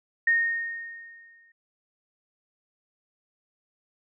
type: tone with exponential decay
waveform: sine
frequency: 1848 Hz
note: A#6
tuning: 16 cents flat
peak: -17 dBFS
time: 0.27-1.52 s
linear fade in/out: 5 ms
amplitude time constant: 270 ms
effects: none